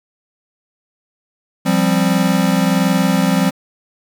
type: chord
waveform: square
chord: F suspended second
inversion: none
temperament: equal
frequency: 174.61 / 196 / 261.6 Hz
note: F3 / G3 / C4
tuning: 0 / 0 / 0 cents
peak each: -17 / -17 / -19 dBFS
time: 1.65-3.51 s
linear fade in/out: 20 ms
effects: 7-bit